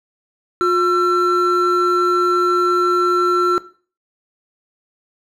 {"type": "tone pair together", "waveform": "triangle", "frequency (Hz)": [357.3, 1347.1], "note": ["F4", "E6"], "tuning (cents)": [40, 37], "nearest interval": "octave + major seventh", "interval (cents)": 2297, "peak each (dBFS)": -14, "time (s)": [0.61, 3.58], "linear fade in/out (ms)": 0, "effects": ["noise-tail reverb RT60 0.4 s tail -17 dB re dry"]}